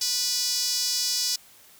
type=tone with high-pass filter; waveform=sawtooth; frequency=491.8 Hz; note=B4; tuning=7 cents flat; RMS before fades=-26 dBFS; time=0.01-1.36 s; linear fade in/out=5 ms; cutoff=5100 Hz; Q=3.9; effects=white hiss -53 dBFS RMS until 1.79 s